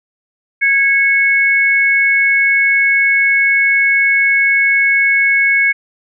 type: tone pair together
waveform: sine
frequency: 1650 / 2201 Hz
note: G#6 / C#7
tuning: -12 / -13 cents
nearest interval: perfect fourth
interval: 499 cents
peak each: -15 / -10 dBFS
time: 0.61-5.73 s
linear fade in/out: 20 ms
effects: none